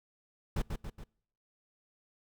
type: noise with echo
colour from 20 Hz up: brown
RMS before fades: -30 dBFS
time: 0.56-0.62 s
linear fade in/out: 5 ms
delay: 140 ms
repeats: 3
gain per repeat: -5 dB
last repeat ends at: 1.04 s
effects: noise-tail reverb RT60 0.7 s tail -26 dB re dry